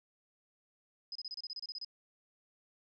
sine tone bursts, 5030 Hz, D#8, 18 cents sharp, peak -39 dBFS, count 12, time 1.12-1.847 s, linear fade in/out 2 ms, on 34 ms, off 29 ms, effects none

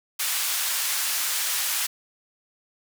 white band-pass noise, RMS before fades -26 dBFS, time 0.19-1.87 s, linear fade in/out 10 ms, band 1100 to 15000 Hz, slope 12 dB/octave, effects none

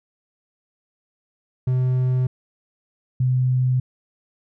triangle / sine tone pair in turn, 127.6 / 127.6 Hz, C3 / C3, -43 / -43 cents, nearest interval unison, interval 0 cents, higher neither, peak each -15 / -16 dBFS, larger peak first, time 1.67-2.27 / 3.2-3.8 s, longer neither, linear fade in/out 5 ms, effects none

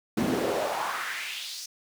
brown noise with high-pass filter sweep, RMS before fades -30 dBFS, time 0.17-1.66 s, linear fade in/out 5 ms, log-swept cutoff 210 to 5800 Hz, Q 2.8, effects none

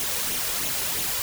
white noise with flanger, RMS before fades -27 dBFS, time 0-1.22 s, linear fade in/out 0 ms, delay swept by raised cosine 0.3 to 2.1 ms, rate 3 Hz, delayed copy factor +0.5, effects none

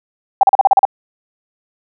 sine tone bursts, 784 Hz, G5, in tune, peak -4 dBFS, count 8, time 0.41-0.852 s, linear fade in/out 2 ms, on 22 ms, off 38 ms, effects none

